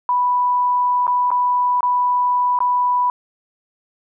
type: tone with dropouts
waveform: sine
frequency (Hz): 987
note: B5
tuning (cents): -1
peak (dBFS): -14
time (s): 0.09-3.1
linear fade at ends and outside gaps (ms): 1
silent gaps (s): 1.068-1.078 / 1.305-1.315 / 1.807-1.83 / 2.589-2.604
effects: none